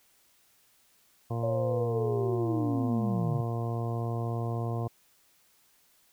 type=harmonic tone; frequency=116.54 Hz; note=A#2; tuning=in tune; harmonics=1 / 2 / 3 / 4 / 5 / 6 / 7 / 8 / 9; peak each=-30 / -40 / -40 / -40 / -45 / -40 / -50 / -49 / -45 dBFS; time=1.3-4.88 s; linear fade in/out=10 ms
type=linear sweep; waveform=sine; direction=down; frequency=570 to 129.9 Hz; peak=-28 dBFS; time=1.43-3.41 s; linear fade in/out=5 ms
effects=white hiss -65 dBFS RMS until 6.12 s